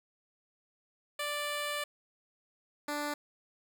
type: tone pair in turn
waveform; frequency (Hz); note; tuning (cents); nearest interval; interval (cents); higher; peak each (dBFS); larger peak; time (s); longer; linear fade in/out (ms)
10% pulse; 587.3 / 293.6; D5 / D4; 0 / 0; octave; 1200; first; -25; neither; 1.19-1.84 / 2.88-3.14; first; 5
effects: none